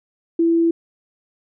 sine tone, 333.4 Hz, E4, 20 cents sharp, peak -13 dBFS, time 0.39-0.71 s, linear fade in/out 5 ms, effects none

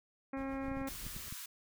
harmonic tone, 270.2 Hz, C#4, 44 cents flat, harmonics 1 / 2 / 3 / 4 / 5 / 6 / 7 / 8 / 9, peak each -38 / -44 / -48 / -50 / -52 / -54 / -55 / -56 / -57 dBFS, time 0.33-0.89 s, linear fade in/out 5 ms
brown noise with tremolo, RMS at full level -49 dBFS, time 0.37-1.29 s, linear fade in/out 2 ms, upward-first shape sine, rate 7.8 Hz, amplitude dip 55%
clicks, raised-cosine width 5 ms, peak -33 dBFS, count 7, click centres 0.683 / 0.716 / 0.77 / 0.815 / 1.066 / 1.165 / 1.325 s
white high-pass noise, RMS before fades -46 dBFS, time 0.87-1.46 s, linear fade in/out 5 ms, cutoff 980 Hz, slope 96 dB/octave
effects none

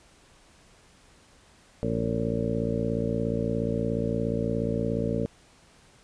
harmonic tone with a mistuned harmonic, 57 Hz, A#1, 38 cents flat, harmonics 1 / 2 / 3 / 4 / 5 / 6 / 7 / 8 / 9 / 10, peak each -38 / -32 / -32 / -31 / -35 / -39 / -42 / -31 / -41 / -35 dBFS, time 1.83-5.26 s, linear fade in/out 0 ms, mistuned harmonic 9, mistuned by +56 cents, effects pink hiss -57 dBFS RMS until 6.03 s + resampled to 22050 Hz

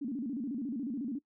sine tone with vibrato, 256.1 Hz, C4, 37 cents flat, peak -33 dBFS, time 0.01-1.19 s, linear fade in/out 10 ms, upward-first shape square, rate 14 Hz, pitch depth 190 cents each way, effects noise-tail reverb RT60 0.1 s tail -20 dB re dry

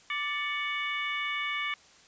harmonic tone with a mistuned harmonic, 587.3 Hz, D5, in tune, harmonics 2 / 3 / 4 / 5 / 6, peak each -36 / -38 / -32 / -39 / -42 dBFS, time 0.1-1.74 s, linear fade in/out 2 ms, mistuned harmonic 4, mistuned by -85 cents, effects white hiss -57 dBFS RMS until 2.07 s + resampled to 16000 Hz

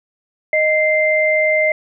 sine tone pair together, 620.8 / 2088 Hz, D#5 / C7, -4 / -4 cents, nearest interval octave + major sixth, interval 2100 cents, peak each -15 dBFS, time 0.53-1.72 s, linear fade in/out 2 ms, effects none

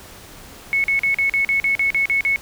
sine tone bursts, 2201 Hz, C#7, 13 cents flat, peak -15 dBFS, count 11, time 0.73-2.36 s, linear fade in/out 0 ms, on 110 ms, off 42 ms, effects pink hiss -41 dBFS RMS until 2.41 s

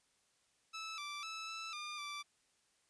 15% pulse tone with pitch steps, 1309 / 1171 / 1310 / 1319 / 1205 / 1169 Hz, E6 / D6 / E6 / E6 / D6 / D6, -13 / -5 / -11 / +1 / +44 / -8 cents, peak -36 dBFS, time 0.73-2.23 s, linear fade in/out 20 ms, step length 250 ms, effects white hiss -75 dBFS RMS until 2.89 s + resampled to 22050 Hz

